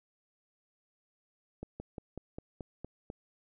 slowing click train, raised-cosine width 2 ms, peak -27 dBFS, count 8, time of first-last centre 1.63-3.101 s, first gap 170 ms, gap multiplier 1.07, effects none

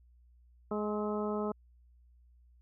harmonic tone with a mistuned harmonic, 210 Hz, G#3, 19 cents sharp, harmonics 1 / 2 / 3 / 4 / 5 / 6, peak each -35 / -35 / -40 / -44 / -44 / -43 dBFS, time 0.71-1.52 s, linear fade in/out 5 ms, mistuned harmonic 6, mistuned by +32 cents, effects added 60 Hz sine -59 dBFS peak until 2.61 s

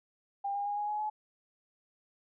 sine tone with pitch steps, 799 / 809.2 / 819.6 / 830 / 840.7 / 851.4 Hz, G5 / G#5 / G#5 / G#5 / G#5 / G#5, +33 / -45 / -23 / -1 / +21 / +43 cents, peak -31 dBFS, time 0.44-1.1 s, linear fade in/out 10 ms, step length 110 ms, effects none

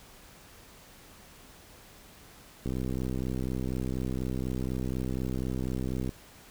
click train, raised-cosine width 3 ms, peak -20 dBFS, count 221, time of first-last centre 2.66-6.092 s, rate 64.1 Hz, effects pink hiss -53 dBFS RMS until 6.5 s

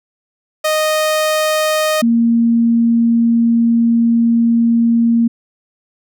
sawtooth / sine tone pair in turn, 620 / 232.2 Hz, D#5 / A#3, -6 / -7 cents, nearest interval octave + perfect fourth, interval 1701 cents, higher first, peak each -9 dBFS, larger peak neither, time 0.64-2.02 / 2.02-5.28 s, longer second, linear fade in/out 10 ms, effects none

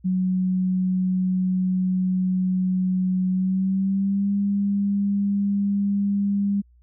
sine tone with pitch glide, 185 to 200.6 Hz, F#3 to G3, 0 to +40 cents, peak -19 dBFS, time 0.04-6.62 s, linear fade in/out 20 ms, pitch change +140 cents, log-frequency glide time 3.3-4.32 s, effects added 60 Hz sine -52 dBFS peak until 6.82 s

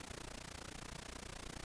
pink noise with amplitude modulation, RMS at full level -45 dBFS, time 0-1.64 s, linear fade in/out 2 ms, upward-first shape sine, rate 29.5 Hz, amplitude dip 95%, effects resampled to 22050 Hz

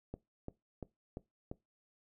click train, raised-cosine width 2 ms, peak -28 dBFS, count 5, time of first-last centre 0.14-1.515 s, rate 2.91 Hz, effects noise-tail reverb RT60 0.2 s tail -20 dB re dry

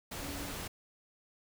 sine tone in noise, 282.5 Hz, C#4, 33 cents sharp, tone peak -44 dBFS, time 0.21-0.52 s, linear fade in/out 10 ms, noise pink, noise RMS -41 dBFS, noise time 0.11-0.68 s, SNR -6 dB, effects none

